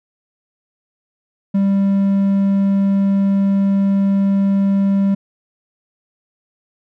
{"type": "tone", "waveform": "triangle", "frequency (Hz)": 196.9, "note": "G3", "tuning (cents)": 8, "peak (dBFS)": -10, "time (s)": [1.54, 5.15], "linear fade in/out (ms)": 10, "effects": []}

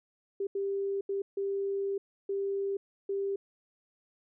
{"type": "tone bursts at uneven times", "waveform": "sine", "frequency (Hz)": 395.1, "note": "G4", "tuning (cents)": 14, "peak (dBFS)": -29, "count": 6, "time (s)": [[0.4, 0.47], [0.55, 1.01], [1.09, 1.22], [1.37, 1.98], [2.29, 2.77], [3.09, 3.36]], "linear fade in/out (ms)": 5, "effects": []}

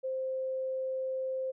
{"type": "tone", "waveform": "sine", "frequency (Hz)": 523.3, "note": "C5", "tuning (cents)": 0, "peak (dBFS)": -31, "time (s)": [0.03, 1.52], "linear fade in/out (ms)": 20, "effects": []}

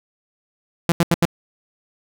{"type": "tone bursts", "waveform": "sawtooth", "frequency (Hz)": 170, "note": "F3", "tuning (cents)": -46, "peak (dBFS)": -9, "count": 4, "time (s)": [0.89, 1.253], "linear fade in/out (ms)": 0, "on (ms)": 30, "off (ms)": 81, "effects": []}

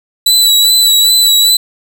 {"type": "tone with vibrato", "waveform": "sawtooth", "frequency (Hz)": 3951, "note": "B7", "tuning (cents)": 0, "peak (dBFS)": -3, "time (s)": [0.26, 1.57], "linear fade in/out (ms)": 5, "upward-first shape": "sine", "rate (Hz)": 2.5, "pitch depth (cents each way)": 30, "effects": []}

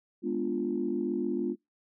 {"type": "chord", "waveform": "sine", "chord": "G# diminished seventh", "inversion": "none", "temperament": "equal", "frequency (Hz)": [207.7, 246.9, 293.7, 349.2], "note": ["G#3", "B3", "D4", "F4"], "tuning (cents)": [0, 0, 0, 0], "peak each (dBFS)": [-35, -33, -34, -31], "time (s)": [0.22, 1.56], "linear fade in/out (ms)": 50, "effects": ["noise-tail reverb RT60 0.2 s tail -26 dB re dry", "tanh soft clip ceiling -17 dBFS"]}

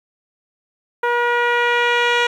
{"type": "tone with low-pass filter sweep", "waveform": "10% pulse", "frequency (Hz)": 479.5, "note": "A#4", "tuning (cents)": 49, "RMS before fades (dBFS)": -17, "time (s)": [1.03, 2.27], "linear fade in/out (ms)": 5, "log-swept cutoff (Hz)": [1300, 3900], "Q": 1, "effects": ["8-bit"]}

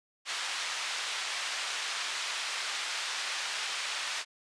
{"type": "band-pass noise", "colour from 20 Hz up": "white", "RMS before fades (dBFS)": -35, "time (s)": [0.25, 4.25], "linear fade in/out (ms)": 50, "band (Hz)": [1000, 4300], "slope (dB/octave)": 12, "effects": ["resampled to 22050 Hz"]}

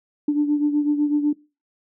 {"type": "beating tone pair", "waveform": "sine", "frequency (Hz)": [293.3, 301.3], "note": ["D4", "D4"], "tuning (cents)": [-2, 44], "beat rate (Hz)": 8, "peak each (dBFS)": [-17, -24], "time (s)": [0.28, 1.33], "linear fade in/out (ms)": 5, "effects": ["noise-tail reverb RT60 0.3 s tail -22 dB re dry", "tanh soft clip ceiling -10 dBFS"]}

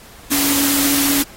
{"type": "tone in noise", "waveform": "sine", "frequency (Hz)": 281.4, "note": "C#4", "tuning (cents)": 26, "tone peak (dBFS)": -18, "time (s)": [0.31, 1.23], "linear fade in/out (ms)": 10, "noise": "white", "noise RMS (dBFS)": -18, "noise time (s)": [0.31, 1.23], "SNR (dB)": -3, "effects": ["pink hiss -42 dBFS RMS until 1.36 s", "AAC 48 kbps"]}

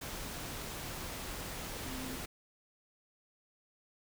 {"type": "tone in noise", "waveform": "sine", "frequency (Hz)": 259, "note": "C4", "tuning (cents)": -17, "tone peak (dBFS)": -43, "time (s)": [1.86, 2.16], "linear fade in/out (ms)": 10, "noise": "pink", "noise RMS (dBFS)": -42, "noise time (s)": [0.01, 2.26], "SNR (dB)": -4, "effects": []}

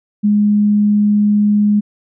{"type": "tone", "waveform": "sine", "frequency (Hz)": 207.7, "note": "G#3", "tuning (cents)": 0, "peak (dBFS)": -9, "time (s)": [0.23, 1.81], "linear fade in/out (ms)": 20, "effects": []}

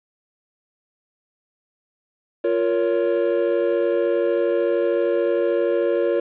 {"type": "chord", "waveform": "triangle", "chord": "Bb minor", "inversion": "second", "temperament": "just", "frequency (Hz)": [349.6, 466.2, 559.4], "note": ["F4", "Bb4", "Db5"], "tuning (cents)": [2, 0, 16], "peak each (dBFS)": -20, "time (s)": [2.44, 6.2], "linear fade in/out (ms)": 5, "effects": ["resampled to 8000 Hz", "8-bit"]}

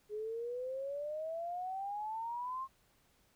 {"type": "exponential sweep", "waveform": "sine", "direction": "up", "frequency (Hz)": [415.3, 1077], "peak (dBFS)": -37, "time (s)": [0.09, 2.68], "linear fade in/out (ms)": 50, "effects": ["pink hiss -71 dBFS RMS until 3.35 s"]}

